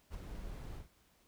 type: noise with ADSR envelope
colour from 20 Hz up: brown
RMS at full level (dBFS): -41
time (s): 0.1-0.88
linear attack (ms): 42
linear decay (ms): 13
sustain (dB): -4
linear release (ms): 120
effects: pink hiss -70 dBFS RMS until 1.27 s